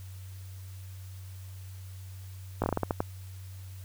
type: slowing click train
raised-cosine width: 1 ms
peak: -13 dBFS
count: 9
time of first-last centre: 2.62-3.005 s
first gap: 18 ms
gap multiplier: 1.27
effects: added 94 Hz sine -41 dBFS peak until 3.84 s + white hiss -56 dBFS RMS until 3.84 s